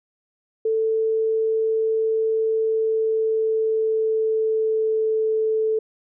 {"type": "tone with pitch glide", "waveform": "sine", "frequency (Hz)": [442.9, 438.6], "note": ["A4", "A4"], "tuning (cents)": [11, -6], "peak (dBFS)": -18, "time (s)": [0.65, 5.79], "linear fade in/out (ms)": 5, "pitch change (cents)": -17, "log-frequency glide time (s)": [2.54, 5.28], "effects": []}